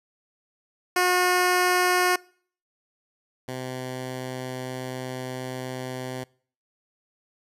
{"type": "tone pair in turn", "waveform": "10% pulse", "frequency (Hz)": [361.3, 128.37], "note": ["F#4", "C3"], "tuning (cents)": [-41, -33], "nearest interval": "octave + tritone", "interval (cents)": 1792, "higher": "first", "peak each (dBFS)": [-11, -23], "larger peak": "first", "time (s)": [[0.96, 2.16], [3.48, 6.24]], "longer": "second", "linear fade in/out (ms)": 5, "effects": ["noise-tail reverb RT60 0.5 s tail -24 dB re dry", "resampled to 32000 Hz"]}